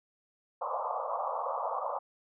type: band-pass noise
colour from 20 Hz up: white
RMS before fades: -34 dBFS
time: 0.61-1.99 s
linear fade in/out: 10 ms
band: 500 to 1200 Hz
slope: 96 dB/octave
effects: none